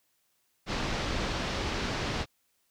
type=low-pass noise; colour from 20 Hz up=pink; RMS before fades=-32 dBFS; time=0.66-2.26 s; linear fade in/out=50 ms; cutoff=5400 Hz; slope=24 dB/octave; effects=white hiss -73 dBFS RMS until 2.7 s